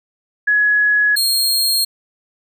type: tone pair in turn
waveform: sine / sawtooth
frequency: 1684 / 4243 Hz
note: G#6 / C8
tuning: +24 / +23 cents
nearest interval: octave + major third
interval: 1599 cents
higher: second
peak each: -11 dBFS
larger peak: neither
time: 0.47-1.16 / 1.16-1.85 s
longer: neither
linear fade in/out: 10 ms
effects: none